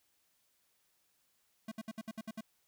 square tone bursts, 220.3 Hz, A3, 2 cents sharp, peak -40 dBFS, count 8, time 1.68-2.409 s, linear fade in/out 5 ms, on 36 ms, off 63 ms, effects white hiss -75 dBFS RMS until 2.67 s

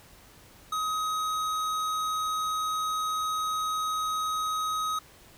sine tone with hard clipping, 1263 Hz, D#6, 26 cents sharp, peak -29 dBFS, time 0.72-4.99 s, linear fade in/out 5 ms, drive 14 dB, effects pink hiss -54 dBFS RMS until 5.37 s

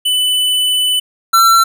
square tone pair in turn, 2995 / 1348.8 Hz, F#7 / E6, +20 / +39 cents, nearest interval octave + major second, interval 1381 cents, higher first, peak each -12 / -7 dBFS, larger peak second, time 0.05-1 / 1.33-1.64 s, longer first, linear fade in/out 10 ms, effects none

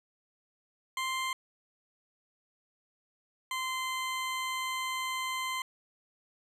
20% pulse tone pair in turn, 1046.5 / 1036.9 Hz, C6 / C6, 0 / -16 cents, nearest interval unison, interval 16 cents, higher first, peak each -26 / -27 dBFS, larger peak first, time 0.97-1.33 / 3.51-5.62 s, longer second, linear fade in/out 2 ms, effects low-pass 12000 Hz 12 dB/octave

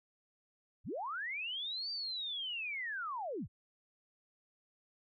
sine linear two-way sweep, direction up then down, 43.65 to 4699 to 43.65 Hz, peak -37 dBFS, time 0.84-3.48 s, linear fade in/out 50 ms, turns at 1.91 s, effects none

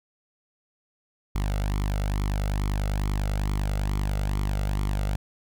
sawtooth tone with flanger, 50.1 Hz, G1, 38 cents sharp, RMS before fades -26 dBFS, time 1.35-5.16 s, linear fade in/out 5 ms, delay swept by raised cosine 0.9 to 1.47 ms, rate 2.3 Hz, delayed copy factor +0.65, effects none

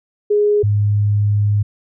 sine tone pair in turn, 415.3 / 103.41 Hz, G#4 / G#2, 0 / -7 cents, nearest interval 2 octaves, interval 2407 cents, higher first, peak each -11 / -12 dBFS, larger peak first, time 0.3-0.63 / 0.63-1.63 s, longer second, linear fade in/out 10 ms, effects none

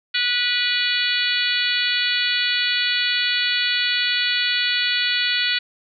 harmonic tone, 489.3 Hz, B4, 16 cents flat, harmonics 3 / 4 / 5 / 6 / 7 / 8 / 9, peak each -26 / -26 / -26 / -26 / -26 / -26 / -26 dBFS, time 0.14-5.59 s, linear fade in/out 10 ms, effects none

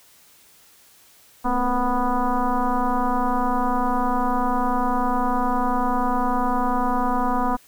sine tone with frequency modulation, 501 Hz, B4, 25 cents sharp, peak -18 dBFS, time 1.44-7.57 s, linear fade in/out 20 ms, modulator 243 Hz, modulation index 2.8, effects white hiss -53 dBFS RMS until 7.67 s

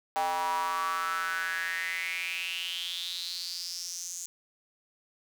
square tone with high-pass filter sweep, 87.9 Hz, F2, 12 cents sharp, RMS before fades -33 dBFS, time 0.16-4.26 s, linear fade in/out 0 ms, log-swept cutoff 790 to 6900 Hz, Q 6.8, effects none

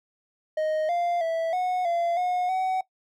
triangle tone with pitch steps, 622 / 696 / 657 / 731 / 685 / 723 / 751 Hz, D#5 / F5 / E5 / F#5 / F5 / F#5 / F#5, -1 / -6 / -6 / -21 / -34 / -40 / +26 cents, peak -21 dBFS, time 0.57-2.81 s, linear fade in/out 5 ms, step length 320 ms, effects noise-tail reverb RT60 0.1 s tail -18 dB re dry

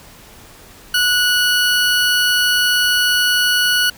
20% pulse tone, 1469 Hz, F#6, 13 cents flat, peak -8 dBFS, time 0.94-3.9 s, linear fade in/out 5 ms, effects pink hiss -42 dBFS RMS until 3.97 s

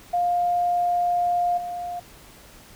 sine tone with level steps, 705 Hz, F5, 16 cents sharp, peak -19 / -28 dBFS, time 0.13-2 s, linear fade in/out 10 ms, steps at 1.57 s, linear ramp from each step 10 ms, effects pink hiss -48 dBFS RMS until 2.75 s

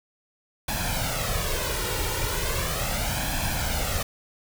pink noise with flanger, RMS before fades -27 dBFS, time 0.68-4.03 s, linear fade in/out 5 ms, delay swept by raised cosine 1.2 to 2.16 ms, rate 0.37 Hz, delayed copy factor +0.7, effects none

